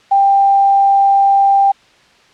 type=tone with quantisation; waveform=sine; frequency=791 Hz; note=G5; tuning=15 cents sharp; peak=-7 dBFS; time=0.11-1.72 s; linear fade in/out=10 ms; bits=6; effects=white hiss -48 dBFS RMS until 2.33 s + low-pass 4000 Hz 12 dB/octave